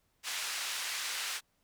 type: band-pass noise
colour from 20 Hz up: pink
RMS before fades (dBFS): -37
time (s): 0.23-1.41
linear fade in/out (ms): 50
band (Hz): 1700 to 9000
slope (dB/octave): 12
effects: pink hiss -75 dBFS RMS until 1.63 s